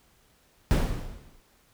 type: noise with exponential decay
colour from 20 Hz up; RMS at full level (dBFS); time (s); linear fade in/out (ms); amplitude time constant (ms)
brown; -18; 0.71-1.4; 0; 150
effects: pink hiss -63 dBFS RMS until 1.73 s